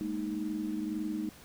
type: chord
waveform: sine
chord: Ab suspended second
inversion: none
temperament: equal with one note detuned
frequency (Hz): 207.7 / 229.6 / 311.1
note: Ab3 / Bb3 / Eb4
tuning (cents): 0 / -26 / 0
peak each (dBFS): -37 / -39 / -34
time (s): 0.01-1.29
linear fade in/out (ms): 0
effects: pink hiss -54 dBFS RMS until 1.44 s